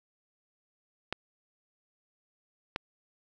clicks, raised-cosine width 0.3 ms, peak -15 dBFS, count 2, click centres 1.126 / 2.761 s, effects none

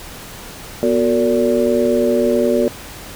sine tone cluster, 244 / 366.5 / 455.7 / 577 Hz, B3 / F#4 / A#4 / D5, -21 / -16 / -39 / -31 cents, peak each -18 dBFS, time 0.83-2.68 s, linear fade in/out 0 ms, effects pink hiss -34 dBFS RMS until 3.15 s

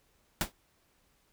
pink noise with exponential decay, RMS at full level -25 dBFS, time 0.41-0.52 s, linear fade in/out 1 ms, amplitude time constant 22 ms, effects pink hiss -70 dBFS RMS until 1.32 s

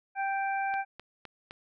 harmonic tone, 784 Hz, G5, in tune, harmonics 1 / 2 / 3, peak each -29 / -35 / -39 dBFS, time 0.15-0.85 s, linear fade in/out 50 ms
click train, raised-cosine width 0.3 ms, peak -27 dBFS, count 4, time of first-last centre 0.74-1.509 s, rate 3.9 Hz
effects none

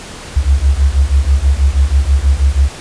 sine beating tone pair, 65.8 / 72 Hz, C2 / D2, +10 / -34 cents, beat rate 6.2 Hz, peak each -11 dBFS, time 0.36-2.69 s, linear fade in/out 10 ms, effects pink hiss -30 dBFS RMS until 2.8 s + resampled to 22050 Hz

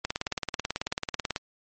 click train, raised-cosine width 0.2 ms, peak -11 dBFS, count 25, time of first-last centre 0.05-1.361 s, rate 18.3 Hz, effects MP3 32 kbps

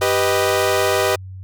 sawtooth chord, G augmented, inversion none, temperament equal, 392 / 493.9 / 622.3 Hz, G4 / B4 / D#5, 0 / 0 / 0 cents, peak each -16 dBFS, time 0.01-1.16 s, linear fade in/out 10 ms, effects added 94 Hz sine -31 dBFS peak until 1.43 s

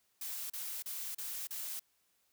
blue noise bursts, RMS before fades -41 dBFS, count 5, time 0.21-1.796 s, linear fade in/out 5 ms, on 290 ms, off 34 ms, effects white hiss -75 dBFS RMS until 2.32 s

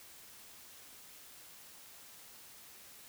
silence, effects white hiss -55 dBFS RMS until 3.08 s

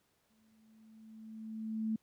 sine tone with exponential growth, 220 Hz, A3, in tune, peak -30 dBFS, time 0.3-1.96 s, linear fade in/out 5 ms, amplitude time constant 360 ms, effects pink hiss -75 dBFS RMS until 2.02 s + high-pass 80 Hz 12 dB/octave

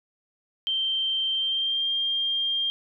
sine tone with pitch glide, 3136 to 3200 Hz, G7 to G7, 0 to +35 cents, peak -23 dBFS, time 0.67-2.7 s, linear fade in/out 0 ms, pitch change +35 cents, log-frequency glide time 1.32-1.91 s, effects none

